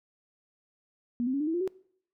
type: tone with pitch steps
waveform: sine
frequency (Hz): 240.2 / 258.9 / 279.1 / 300.9 / 324.4 / 349.6 / 376.9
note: B3 / C4 / C#4 / D4 / E4 / F4 / F#4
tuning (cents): -48 / -18 / +12 / +42 / -28 / +2 / +32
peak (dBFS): -26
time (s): 1.2-1.676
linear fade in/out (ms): 0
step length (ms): 68
effects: noise-tail reverb RT60 0.6 s tail -22 dB re dry